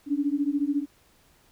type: beating tone pair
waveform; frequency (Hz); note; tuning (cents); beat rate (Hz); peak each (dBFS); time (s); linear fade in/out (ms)
sine; 280 / 294; C#4 / D4; +18 / +2; 14; -26; 0.06-0.86; 50
effects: pink hiss -61 dBFS RMS until 1.51 s